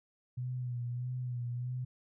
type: tone with vibrato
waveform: sine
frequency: 123.47 Hz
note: B2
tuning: in tune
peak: -34 dBFS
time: 0.37-1.85 s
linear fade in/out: 10 ms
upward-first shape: sine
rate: 1.6 Hz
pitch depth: 42 cents each way
effects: none